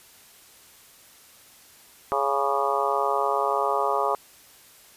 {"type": "harmonic tone with a mistuned harmonic", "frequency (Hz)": 139.2, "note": "C#3", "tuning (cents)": 8, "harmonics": [3, 4, 5, 6, 7, 8, 9], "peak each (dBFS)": [-29, -29, -29, -29, -29, -29, -29], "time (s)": [2.12, 4.15], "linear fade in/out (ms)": 0, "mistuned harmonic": 9, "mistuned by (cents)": -53, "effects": ["white hiss -52 dBFS RMS until 4.96 s", "resampled to 32000 Hz"]}